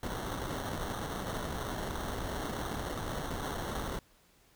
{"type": "noise with sample-and-hold", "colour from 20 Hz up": "pink", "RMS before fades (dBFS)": -37, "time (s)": [0.03, 3.99], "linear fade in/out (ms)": 2, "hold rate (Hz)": 2450, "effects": ["pink hiss -65 dBFS RMS until 4.55 s"]}